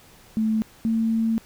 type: tone pair in turn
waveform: sine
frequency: 219.4 / 225.2 Hz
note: A3 / A3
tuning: -5 / +40 cents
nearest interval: unison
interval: 45 cents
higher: second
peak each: -19 dBFS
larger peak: neither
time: 0.37-0.62 / 0.85-1.38 s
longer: second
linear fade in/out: 0 ms
effects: pink hiss -51 dBFS RMS until 1.45 s